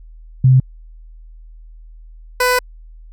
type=tone pair in turn; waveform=sine / 15% pulse; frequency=129.8 / 499.5 Hz; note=C3 / B4; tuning=-13 / +20 cents; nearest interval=octave + major seventh; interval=2333 cents; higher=second; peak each=-6 dBFS; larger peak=neither; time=0.44-0.6 / 2.4-2.59 s; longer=second; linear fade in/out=5 ms; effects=added 40 Hz sine -36 dBFS peak until 3.12 s